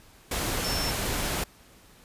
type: tone in noise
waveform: sine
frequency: 5380 Hz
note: E8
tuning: 34 cents sharp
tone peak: -31 dBFS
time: 0.64-0.91 s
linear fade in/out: 5 ms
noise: pink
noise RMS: -29 dBFS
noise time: 0.31-1.44 s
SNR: -5 dB
effects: pink hiss -55 dBFS RMS until 2.04 s + resampled to 32000 Hz